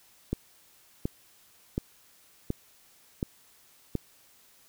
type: click train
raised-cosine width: 3 ms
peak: -15 dBFS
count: 6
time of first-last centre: 0.33-3.953 s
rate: 1.38 Hz
effects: white hiss -60 dBFS RMS until 4.68 s